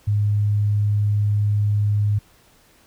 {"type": "tone", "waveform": "sine", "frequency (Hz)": 103.7, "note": "G#2", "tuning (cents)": -2, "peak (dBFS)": -16, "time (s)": [0.07, 2.19], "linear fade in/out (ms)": 10, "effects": ["pink hiss -55 dBFS RMS until 2.86 s"]}